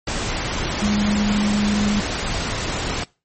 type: tone in noise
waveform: sine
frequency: 206.9 Hz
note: G#3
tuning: 6 cents flat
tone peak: -17 dBFS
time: 0.82-2 s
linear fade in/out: 5 ms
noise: pink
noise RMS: -24 dBFS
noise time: 0.07-3.04 s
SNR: +4 dB
effects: noise-tail reverb RT60 0.3 s tail -23 dB re dry + MP3 32 kbps